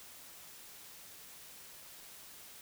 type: silence
effects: white hiss -53 dBFS RMS until 2.61 s